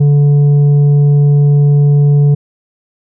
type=tone with tanh clipping; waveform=sine; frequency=144.5 Hz; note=D3; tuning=28 cents flat; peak=-6 dBFS; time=0-2.35 s; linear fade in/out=10 ms; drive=5 dB; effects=none